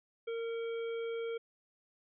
harmonic tone with a mistuned harmonic, 460 Hz, A#4, 23 cents flat, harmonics 1 / 3 / 5 / 7, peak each -35 / -50 / -51 / -54 dBFS, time 0.27-1.38 s, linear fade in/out 10 ms, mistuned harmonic 5, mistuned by -21 cents, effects none

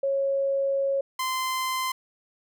sine / sawtooth tone pair in turn, 549 / 1036.4 Hz, C#5 / C6, -17 / -17 cents, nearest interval major seventh, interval 1100 cents, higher second, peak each -22 dBFS, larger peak neither, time 0.03-1.01 / 1.19-1.92 s, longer first, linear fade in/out 5 ms, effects none

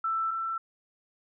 sine tone pair in turn, 1328 / 1336.5 Hz, E6 / E6, +12 / +23 cents, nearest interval unison, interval 11 cents, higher second, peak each -26 / -29 dBFS, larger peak first, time 0.04-0.31 / 0.31-0.58 s, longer neither, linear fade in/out 5 ms, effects none

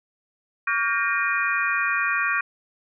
sine tone cluster, 1136 / 1415 / 1585 / 1855 / 2437 Hz, C#6 / F6 / G6 / A#6 / D#7, +42 / +22 / +19 / -9 / -37 cents, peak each -27 dBFS, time 0.67-2.41 s, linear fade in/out 5 ms, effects none

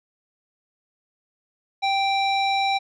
square tone with low-pass filter, 784 Hz, G5, in tune, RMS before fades -22 dBFS, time 1.82-2.79 s, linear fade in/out 20 ms, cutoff 3800 Hz, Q 2.5, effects none

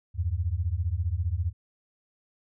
sine beating tone pair, 79.2 / 94.2 Hz, D#2 / F#2, +31 / +32 cents, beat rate 15 Hz, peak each -28 dBFS, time 0.14-1.53 s, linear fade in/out 50 ms, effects none

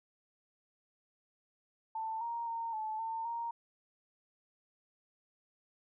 sine tone with pitch steps, 888 / 934 / 919 / 869 / 901 / 932 Hz, A5 / A#5 / A#5 / A5 / A5 / A#5, +16 / +3 / -25 / -22 / +41 / -1 cents, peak -35 dBFS, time 1.95-3.51 s, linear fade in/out 5 ms, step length 260 ms, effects none

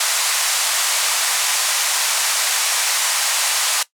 white band-pass noise, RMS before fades -19 dBFS, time 0-3.83 s, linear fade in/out 5 ms, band 680 to 10000 Hz, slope 24 dB/octave, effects noise-tail reverb RT60 0.1 s tail -17 dB re dry

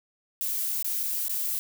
violet noise with dropouts, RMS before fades -29 dBFS, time 0.41-1.59 s, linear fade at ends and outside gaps 0 ms, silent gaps 0.825-0.845 / 1.031-1.035 / 1.282-1.295 s, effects none

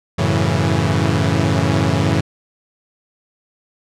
sawtooth chord, F# minor seventh, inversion none, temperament equal with one note detuned, 92.5 / 108.93 / 138.59 / 164.81 Hz, F#2 / A2 / C#3 / E3, 0 / -17 / 0 / 0 cents, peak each -16 dBFS, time 0.18-2.21 s, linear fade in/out 10 ms, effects low-pass 7000 Hz 12 dB/octave

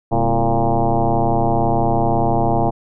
sine tone with frequency modulation, 337.9 Hz, E4, 43 cents sharp, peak -13 dBFS, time 0.11-2.71 s, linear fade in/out 20 ms, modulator 118 Hz, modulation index 4.5, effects none

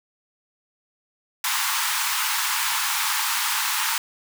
pink high-pass noise, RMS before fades -24 dBFS, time 1.44-3.98 s, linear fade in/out 2 ms, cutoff 840 Hz, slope 96 dB/octave, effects none

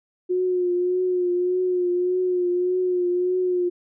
sine tone with vibrato, 360.8 Hz, F#4, 44 cents flat, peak -19 dBFS, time 0.29-3.7 s, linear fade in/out 20 ms, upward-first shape triangle, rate 1.7 Hz, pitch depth 38 cents each way, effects none

